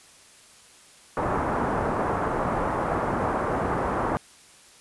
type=low-pass noise; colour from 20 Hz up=white; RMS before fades=-26 dBFS; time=1.17-4.17 s; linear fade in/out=0 ms; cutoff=1200 Hz; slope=24 dB/octave; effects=white hiss -52 dBFS RMS until 4.8 s + resampled to 24000 Hz